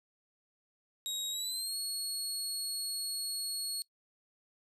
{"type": "tone with pitch glide", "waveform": "25% pulse", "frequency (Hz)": [3798, 4338], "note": ["A#7", "C#8"], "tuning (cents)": [32, -38], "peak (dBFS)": -30, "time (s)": [1.06, 3.82], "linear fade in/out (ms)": 0, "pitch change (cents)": 230, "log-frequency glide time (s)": [1.31, 1.76], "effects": ["noise-tail reverb RT60 0.1 s tail -21 dB re dry"]}